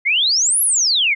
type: exponential two-way sweep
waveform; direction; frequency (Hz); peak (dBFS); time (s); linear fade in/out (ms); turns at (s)
sine; up then down; 2045 to 11550 to 2045; -13; 0.05-1.15; 20; 0.62
effects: none